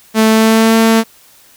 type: tone with pitch glide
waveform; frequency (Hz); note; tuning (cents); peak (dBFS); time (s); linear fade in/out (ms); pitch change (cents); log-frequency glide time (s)
sawtooth; 220 to 224.9; A3 to A3; 0 to +38; -3; 0.14-1.04; 50; +38; 0.29-0.75
effects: white hiss -45 dBFS RMS until 1.56 s